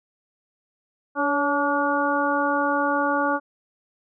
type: harmonic tone with a mistuned harmonic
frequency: 287.5 Hz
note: D4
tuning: 37 cents flat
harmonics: 1 / 2 / 3 / 4 / 5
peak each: -26 / -26 / -26 / -26 / -26 dBFS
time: 1.15-3.4 s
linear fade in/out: 50 ms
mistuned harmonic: 2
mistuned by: -33 cents
effects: none